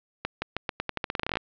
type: accelerating click train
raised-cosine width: 0.3 ms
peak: -11 dBFS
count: 18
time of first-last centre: 0.25-1.371 s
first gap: 170 ms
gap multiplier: 0.86
effects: low-pass 4000 Hz 12 dB/octave